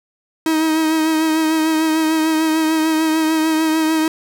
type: tone with vibrato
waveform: 45% pulse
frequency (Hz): 317.1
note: D#4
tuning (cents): +33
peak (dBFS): -14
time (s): 0.46-4.08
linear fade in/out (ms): 2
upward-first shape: triangle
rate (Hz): 6.7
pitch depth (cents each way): 33
effects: none